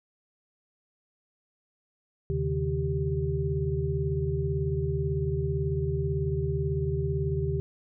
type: tone cluster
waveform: sine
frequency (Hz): 79.1 / 134.1 / 152.2 / 391.6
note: D#2 / C3 / D#3 / G4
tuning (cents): +29 / +43 / -38 / -2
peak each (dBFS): -31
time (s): 2.3-7.6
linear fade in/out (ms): 0
effects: none